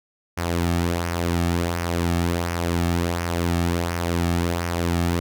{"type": "tone with flanger", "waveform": "sawtooth", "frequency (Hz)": 85.8, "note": "F2", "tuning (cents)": -30, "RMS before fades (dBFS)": -23, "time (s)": [0.37, 5.2], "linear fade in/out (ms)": 10, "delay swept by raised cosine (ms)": [0.25, 2.05], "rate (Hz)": 1.4, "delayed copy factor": -0.5, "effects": []}